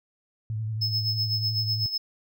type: tone with vibrato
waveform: sine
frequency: 109.5 Hz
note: A2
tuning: 8 cents flat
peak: -27 dBFS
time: 0.5-1.86 s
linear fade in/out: 0 ms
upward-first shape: sine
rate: 11 Hz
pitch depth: 39 cents each way
type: tone with tremolo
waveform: triangle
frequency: 5200 Hz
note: E8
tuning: 24 cents flat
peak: -22 dBFS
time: 0.81-1.98 s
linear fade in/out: 10 ms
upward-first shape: sine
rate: 8 Hz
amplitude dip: 70%
effects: none